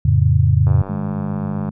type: chord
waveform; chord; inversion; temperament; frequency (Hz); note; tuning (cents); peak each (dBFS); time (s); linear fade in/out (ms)
sine; F augmented; none; equal; 87.31 / 110 / 138.59; F2 / A2 / C#3; 0 / 0 / 0; -15; 0.05-0.82; 5
type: click train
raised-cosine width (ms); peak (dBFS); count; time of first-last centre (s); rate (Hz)
1; -17; 99; 0.67-1.69; 96.1
type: harmonic tone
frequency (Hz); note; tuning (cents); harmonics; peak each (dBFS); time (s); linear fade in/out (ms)
51.91; G#1; 0; 2 / 3 / 4; -28 / -24 / -23; 0.88-1.71; 20
effects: none